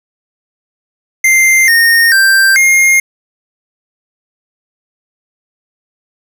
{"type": "tone with pitch steps", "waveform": "square", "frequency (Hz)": [2092, 1844, 1575, 2131], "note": ["C7", "A#6", "G6", "C7"], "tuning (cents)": [-1, -19, 8, 31], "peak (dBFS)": -6, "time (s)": [1.24, 3], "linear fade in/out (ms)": 5, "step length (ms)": 440, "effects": ["7-bit"]}